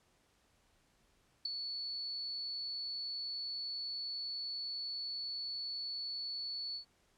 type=tone with ADSR envelope; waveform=sine; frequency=4435 Hz; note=C#8; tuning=in tune; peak=-29 dBFS; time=1.45-6.85 s; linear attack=7 ms; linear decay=5 ms; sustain=-9 dB; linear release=100 ms; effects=pink hiss -72 dBFS RMS until 7.17 s + low-pass 10000 Hz 12 dB/octave